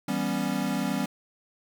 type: chord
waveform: square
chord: C# half-diminished seventh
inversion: first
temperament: equal with one note detuned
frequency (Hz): 164.81 / 196 / 243.7 / 277.2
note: E3 / G3 / B3 / C#4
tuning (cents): 0 / 0 / -23 / 0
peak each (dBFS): -36 / -31 / -32 / -32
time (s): 0.08-1.06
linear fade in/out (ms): 5
effects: 9-bit